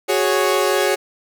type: chord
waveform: sawtooth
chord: F# suspended second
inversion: none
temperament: equal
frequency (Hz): 370 / 415.3 / 554.4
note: F#4 / G#4 / C#5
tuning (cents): 0 / 0 / 0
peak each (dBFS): -16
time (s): 0.08-0.96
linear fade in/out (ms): 20
effects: none